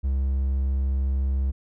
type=tone; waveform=triangle; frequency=67 Hz; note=C2; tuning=42 cents sharp; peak=-19 dBFS; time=0.03-1.52 s; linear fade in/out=20 ms; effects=none